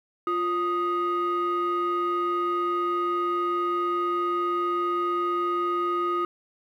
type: tone pair together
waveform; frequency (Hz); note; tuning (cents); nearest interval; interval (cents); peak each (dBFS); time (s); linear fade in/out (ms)
sine; 349.2 / 1244.4; F4 / D#6; 0 / 0; octave + minor seventh; 2200; -25 / -23; 0.27-6.25; 2
effects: tanh soft clip ceiling -20 dBFS + 10-bit